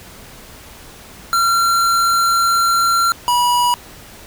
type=tone pair in turn; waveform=square; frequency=1369 / 972.2 Hz; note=F6 / B5; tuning=-35 / -28 cents; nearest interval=tritone; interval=593 cents; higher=first; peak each=-13 / -13 dBFS; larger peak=neither; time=1.33-3.12 / 3.28-3.74 s; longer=first; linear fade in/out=0 ms; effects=pink hiss -39 dBFS RMS until 4.26 s

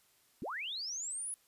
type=linear sweep; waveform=sine; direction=up; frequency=154.2 to 10548 Hz; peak=-37 dBFS; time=0.42-1.34 s; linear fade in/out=0 ms; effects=white hiss -69 dBFS RMS until 1.47 s + resampled to 32000 Hz

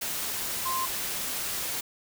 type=tone in noise; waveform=sine; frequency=1046 Hz; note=C6; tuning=1 cent flat; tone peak=-28 dBFS; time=0.65-0.86 s; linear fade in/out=10 ms; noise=white; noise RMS=-32 dBFS; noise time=0.01-1.81 s; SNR=+1 dB; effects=none

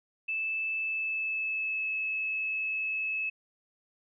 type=tone with pitch glide; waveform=sine; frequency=2630 to 2595 Hz; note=E7 to E7; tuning=-5 to -28 cents; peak=-29 dBFS; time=0.28-3.3 s; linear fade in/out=10 ms; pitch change=-23 cents; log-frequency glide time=0.77-1.91 s; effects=none

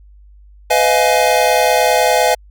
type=chord; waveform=square; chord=F half-diminished seventh; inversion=second; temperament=just; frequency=502.9 / 628.6 / 698.5 / 838.1 Hz; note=Cb5 / Eb5 / F5 / Ab5; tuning=+31 / +18 / 0 / +16 cents; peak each=-17 dBFS; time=0.7-2.35 s; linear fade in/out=10 ms; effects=added 50 Hz sine -40 dBFS peak until 2.5 s

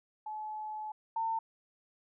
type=tone pair in turn; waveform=sine; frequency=858 / 900.2 Hz; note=A5 / A5; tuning=-44 / +39 cents; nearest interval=minor second; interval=83 cents; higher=second; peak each=-37 / -30 dBFS; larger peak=second; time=0.26-0.92 / 1.16-1.39 s; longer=first; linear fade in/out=5 ms; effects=none

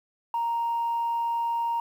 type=tone; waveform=sine; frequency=932.3 Hz; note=A#5; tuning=in tune; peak=-23 dBFS; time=0.34-1.8 s; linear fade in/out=2 ms; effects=tanh soft clip ceiling -21 dBFS + 9-bit

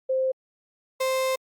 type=tone pair in turn; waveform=sine / 35% pulse; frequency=523.3 / 523.3 Hz; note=C5 / C5; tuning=0 / 0 cents; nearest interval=unison; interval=0 cents; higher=neither; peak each=-21 dBFS; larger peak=neither; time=0.09-0.32 / 1-1.36 s; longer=second; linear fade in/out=10 ms; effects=Opus 48 kbps

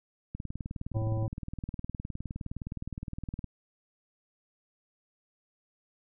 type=click train; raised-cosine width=5 ms; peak=-24 dBFS; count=61; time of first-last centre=0.35-3.443 s; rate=19.4 Hz
type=harmonic tone; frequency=110 Hz; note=A2; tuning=in tune; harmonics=1 / 3 / 5 / 7 / 9; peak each=-28 / -40 / -40 / -46 / -50 dBFS; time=0.94-1.28 s; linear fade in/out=20 ms
effects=none

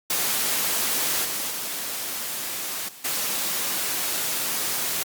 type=noise with level steps; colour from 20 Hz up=white; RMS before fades=-24 / -28 / -30 / -44 / -26 dBFS; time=0.1-5.03 s; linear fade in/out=2 ms; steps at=1.24 / 1.5 / 2.88 / 3.04 s; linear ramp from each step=10 ms; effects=high-pass 150 Hz 12 dB/octave + Opus 48 kbps

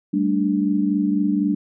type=chord; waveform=sine; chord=G suspended second; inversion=none; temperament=equal; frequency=196 / 220 / 293.7 Hz; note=G3 / A3 / D4; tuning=0 / 0 / 0 cents; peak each=-21 / -24 / -20 dBFS; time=0.13-1.55 s; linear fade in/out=10 ms; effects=none

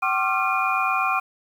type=tone cluster; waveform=sine; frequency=763 / 1074 / 1182 / 1372 / 2432 Hz; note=G5 / C6 / D6 / F6 / D#7; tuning=-47 / +45 / +11 / -31 / -40 cents; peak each=-26 dBFS; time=0.02-1.2 s; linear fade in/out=10 ms; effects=8-bit

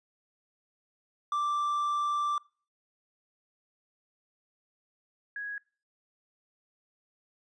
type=tone pair in turn; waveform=triangle / sine; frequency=1174.7 / 1661.3 Hz; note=D6 / G#6; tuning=0 / 0 cents; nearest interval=tritone; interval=600 cents; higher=second; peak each=-25 / -34 dBFS; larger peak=first; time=1.32-2.38 / 5.36-5.58 s; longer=first; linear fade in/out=2 ms; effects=noise-tail reverb RT60 0.4 s tail -24 dB re dry + resampled to 22050 Hz

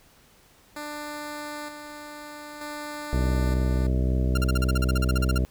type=tone with tremolo; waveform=10% pulse; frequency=296.8 Hz; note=D4; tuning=18 cents sharp; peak=-25 dBFS; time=0.76-3.87 s; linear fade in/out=5 ms; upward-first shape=square; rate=0.54 Hz; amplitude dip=45%
type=harmonic tone; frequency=63.7 Hz; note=C2; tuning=46 cents flat; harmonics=1 / 2 / 3 / 4 / 5 / 6 / 7 / 9 / 10; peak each=-22 / -28 / -32 / -34 / -36 / -38 / -39 / -41 / -42 dBFS; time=3.13-5.45 s; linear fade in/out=0 ms
type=tone bursts; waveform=sawtooth; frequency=1390 Hz; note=F6; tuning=9 cents flat; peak=-23 dBFS; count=16; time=4.35-5.381 s; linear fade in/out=5 ms; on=26 ms; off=41 ms
effects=pink hiss -57 dBFS RMS until 5.5 s

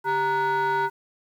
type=tone with frequency modulation; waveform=sine; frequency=931 Hz; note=A#5; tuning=2 cents flat; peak=-18 dBFS; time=0.04-0.9 s; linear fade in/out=50 ms; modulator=537 Hz; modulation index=0.91; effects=tanh soft clip ceiling -20 dBFS + 9-bit

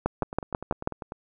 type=two click trains; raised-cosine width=1 ms; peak=-9 / -21 dBFS; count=6 / 10; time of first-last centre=0.06-0.874 / 0.23-1.121 s; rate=6.14 / 10.1 Hz; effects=none

